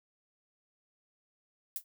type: noise with exponential decay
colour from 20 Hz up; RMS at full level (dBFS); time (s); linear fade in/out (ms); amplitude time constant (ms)
violet; -31; 1.76-1.84; 1; 16
effects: none